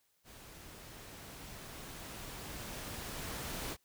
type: noise with level ramp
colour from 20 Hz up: pink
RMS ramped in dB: -54 to -40 dBFS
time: 0.24-3.77 s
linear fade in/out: 50 ms
effects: white hiss -75 dBFS RMS until 3.84 s